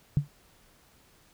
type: tone with exponential decay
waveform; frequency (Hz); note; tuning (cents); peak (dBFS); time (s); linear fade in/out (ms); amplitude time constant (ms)
sine; 144.1; D3; -33; -16; 0.17-0.28; 0; 23
effects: pink hiss -61 dBFS RMS until 1.33 s